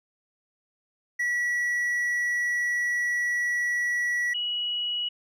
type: tone pair in turn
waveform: triangle / sine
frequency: 1939 / 2920 Hz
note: B6 / F#7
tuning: -32 / -24 cents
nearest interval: perfect fifth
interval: 708 cents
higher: second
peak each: -22 / -26 dBFS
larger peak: first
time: 1.19-4.34 / 4.34-5.09 s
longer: first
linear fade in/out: 10 ms
effects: none